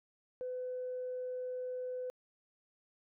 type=tone; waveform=sine; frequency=504 Hz; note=B4; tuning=35 cents sharp; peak=-36 dBFS; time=0.41-2.1 s; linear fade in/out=0 ms; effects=tanh soft clip ceiling -32 dBFS